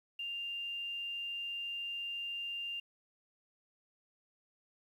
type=tone with quantisation; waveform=sine; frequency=2794 Hz; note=F7; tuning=in tune; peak=-37 dBFS; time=0.19-2.8 s; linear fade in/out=5 ms; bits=11; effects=none